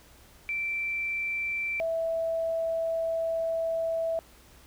sine tone pair in turn, 2341 / 656.9 Hz, D7 / E5, -6 / -6 cents, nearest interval octave + minor seventh, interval 2200 cents, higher first, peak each -28 / -26 dBFS, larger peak second, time 0.49-1.8 / 1.8-4.19 s, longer second, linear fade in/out 0 ms, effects added 60 Hz sine -58 dBFS peak until 4.66 s + pink hiss -56 dBFS RMS until 4.66 s

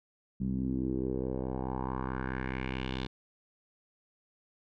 10% pulse tone with low-pass filter sweep, 64.6 Hz, C2, 21 cents flat, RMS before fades -34 dBFS, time 0.4-3.07 s, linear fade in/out 10 ms, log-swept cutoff 190 to 3800 Hz, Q 3.1, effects none

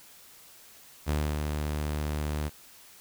sawtooth tone with ADSR envelope, 75 Hz, D2, 37 cents sharp, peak -21 dBFS, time 1.06-2.5 s, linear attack 34 ms, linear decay 270 ms, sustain -4 dB, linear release 29 ms, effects white hiss -53 dBFS RMS until 3 s

